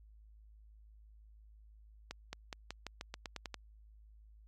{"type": "accelerating click train", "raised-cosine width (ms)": 0.2, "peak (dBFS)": -24, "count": 11, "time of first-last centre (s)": [2.11, 3.543], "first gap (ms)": 220, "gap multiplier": 0.9, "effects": ["added 53 Hz sine -56 dBFS peak until 4.47 s", "MP3 64 kbps"]}